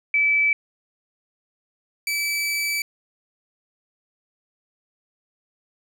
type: tone pair in turn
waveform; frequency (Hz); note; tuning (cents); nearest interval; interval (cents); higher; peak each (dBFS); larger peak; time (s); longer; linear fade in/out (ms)
sine / sawtooth; 2307 / 2307; D7 / D7; -31 / -31; unison; 0; neither; -16 / -19; first; 0.14-0.53 / 2.07-2.82; second; 2
effects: none